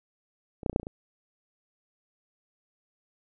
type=clicks; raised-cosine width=2 ms; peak=-26 / -13 / -14 / -30 / -8 / -20 / -27 / -23 dBFS; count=8; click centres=0.632 / 0.662 / 0.697 / 0.73 / 0.761 / 0.798 / 0.831 / 0.869 s; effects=none